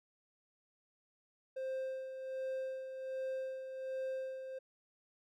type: tone with tremolo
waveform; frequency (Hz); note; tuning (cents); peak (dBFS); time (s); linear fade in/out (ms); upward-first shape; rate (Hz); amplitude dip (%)
triangle; 525; C5; +6; -34; 1.56-4.59; 10; sine; 1.3; 55
effects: none